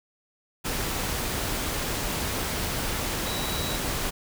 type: tone in noise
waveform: sine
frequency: 3899 Hz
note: B7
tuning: 23 cents flat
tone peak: -35 dBFS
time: 3.25-3.78 s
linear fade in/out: 20 ms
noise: pink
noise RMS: -29 dBFS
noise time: 0.64-4.11 s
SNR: -9 dB
effects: none